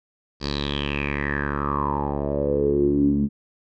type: tone with low-pass filter sweep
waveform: 10% pulse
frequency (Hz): 71.5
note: D2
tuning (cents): -46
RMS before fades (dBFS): -23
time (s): 0.4-3.29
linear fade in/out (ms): 50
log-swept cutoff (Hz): 4800 to 220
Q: 8
effects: none